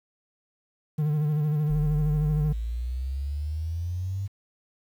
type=tone with vibrato; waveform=triangle; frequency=150.6 Hz; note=D3; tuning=44 cents sharp; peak=-20 dBFS; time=0.98-2.53 s; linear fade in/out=10 ms; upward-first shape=sine; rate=13 Hz; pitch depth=44 cents each way
type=exponential sweep; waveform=sine; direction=up; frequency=40.8 to 100.1 Hz; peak=-27 dBFS; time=1.69-4.28 s; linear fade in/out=20 ms
effects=9-bit